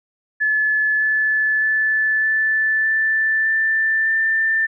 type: tone with pitch steps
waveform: sine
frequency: 1723 / 1733 / 1743 / 1753.1 / 1763.3 / 1773.5 / 1783.8 Hz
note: A6 / A6 / A6 / A6 / A6 / A6 / A6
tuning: -37 / -27 / -17 / -7 / +3 / +13 / +23 cents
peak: -15 dBFS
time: 0.4-4.67 s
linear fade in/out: 20 ms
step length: 610 ms
effects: none

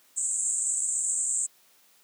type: band-pass noise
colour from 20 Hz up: pink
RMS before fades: -28 dBFS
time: 0.16-1.47 s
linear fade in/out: 20 ms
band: 7300 to 8400 Hz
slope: 96 dB/octave
effects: white hiss -61 dBFS RMS until 2.03 s + high-pass 200 Hz 12 dB/octave

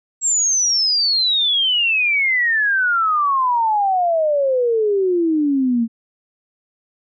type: exponential sweep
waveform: sine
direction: down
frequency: 7660 to 224 Hz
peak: -14 dBFS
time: 0.21-5.88 s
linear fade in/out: 50 ms
effects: none

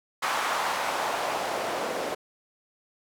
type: noise with band-pass filter sweep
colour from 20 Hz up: white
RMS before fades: -29 dBFS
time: 0.22-2.15 s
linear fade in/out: 10 ms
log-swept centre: 1100 to 500 Hz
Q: 1.7
effects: none

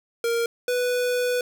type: tone pair in turn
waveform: square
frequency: 466.2 / 493.9 Hz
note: A#4 / B4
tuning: 0 / 0 cents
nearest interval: minor second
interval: 100 cents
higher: second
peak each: -22 dBFS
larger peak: neither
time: 0.24-0.46 / 0.68-1.41 s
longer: second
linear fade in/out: 2 ms
effects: none

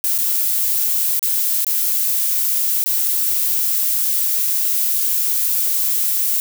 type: noise with dropouts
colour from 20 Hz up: violet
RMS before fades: -18 dBFS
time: 0.04-6.4 s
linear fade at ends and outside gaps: 0 ms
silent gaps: 0.179-0.186 / 1.193-1.228 / 1.646-1.667 / 2.84-2.86 s
effects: none

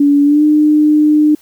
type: tone with pitch glide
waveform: sine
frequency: 286.2 to 302 Hz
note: D4 to D4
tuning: -45 to +48 cents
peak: -6 dBFS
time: 0-1.35 s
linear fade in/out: 5 ms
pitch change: +93 cents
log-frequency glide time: 0.24-0.43 s
effects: white hiss -48 dBFS RMS until 1.41 s

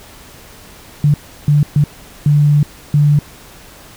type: tone bursts at uneven times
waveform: sine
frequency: 146.83 Hz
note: D3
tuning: in tune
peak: -7 dBFS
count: 5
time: 1.04-1.14 / 1.48-1.63 / 1.76-1.84 / 2.26-2.63 / 2.94-3.19 s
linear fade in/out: 2 ms
effects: pink hiss -39 dBFS RMS until 3.96 s

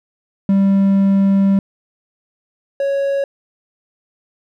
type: tone pair in turn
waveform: triangle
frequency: 196 / 554.4 Hz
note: G3 / C#5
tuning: 0 / 0 cents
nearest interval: octave + tritone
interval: 1800 cents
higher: second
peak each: -8 / -13 dBFS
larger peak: first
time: 0.49-1.59 / 2.8-3.24 s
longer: first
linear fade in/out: 2 ms
effects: none

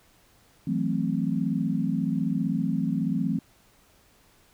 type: chord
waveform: sine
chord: F# half-diminished seventh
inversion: third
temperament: equal with one note detuned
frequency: 163.77 / 185 / 220 / 261.6 Hz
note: E3 / F#3 / A3 / C4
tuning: -11 / 0 / 0 / 0 cents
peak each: -29 dBFS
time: 0.67-3.39 s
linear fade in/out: 5 ms
effects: pink hiss -60 dBFS RMS until 4.53 s

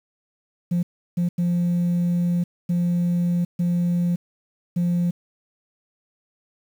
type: tone bursts at uneven times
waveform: sine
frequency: 174.61 Hz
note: F3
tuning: in tune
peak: -16 dBFS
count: 6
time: 0.71-0.83 / 1.17-1.29 / 1.38-2.44 / 2.69-3.45 / 3.59-4.16 / 4.76-5.11 s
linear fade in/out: 10 ms
effects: tanh soft clip ceiling -17 dBFS + 8-bit

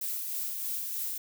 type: noise with tremolo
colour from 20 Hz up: violet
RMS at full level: -33 dBFS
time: 0.01-1.18 s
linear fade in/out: 5 ms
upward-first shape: sine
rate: 3.2 Hz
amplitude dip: 30%
effects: none

